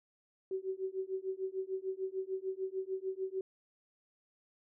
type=tone with tremolo; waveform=sine; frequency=380 Hz; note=F#4; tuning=46 cents sharp; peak=-31 dBFS; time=0.51-3.41 s; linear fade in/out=2 ms; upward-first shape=triangle; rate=6.7 Hz; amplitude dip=100%; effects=none